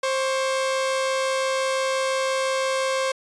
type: tone pair together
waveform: sawtooth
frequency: 529.1 / 1124 Hz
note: C5 / C#6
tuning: +19 / +24 cents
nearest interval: octave + minor second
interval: 1305 cents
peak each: -18 / -28 dBFS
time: 0.03-3.12 s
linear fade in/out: 5 ms
effects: resampled to 22050 Hz